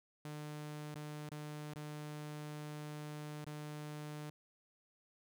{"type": "tone with dropouts", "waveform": "sawtooth", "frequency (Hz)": 150, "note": "D3", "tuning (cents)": 37, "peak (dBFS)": -40, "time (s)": [0.25, 4.3], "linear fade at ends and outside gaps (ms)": 2, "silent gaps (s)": [[0.944, 0.955], [1.292, 1.316], [1.737, 1.759], [3.445, 3.466]], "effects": []}